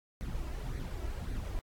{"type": "noise with flanger", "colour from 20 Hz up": "brown", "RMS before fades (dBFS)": -37, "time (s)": [0.21, 1.59], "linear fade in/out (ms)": 0, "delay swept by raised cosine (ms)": [0.48, 3.08], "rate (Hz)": 1.8, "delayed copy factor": 0.6, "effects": ["AAC 64 kbps"]}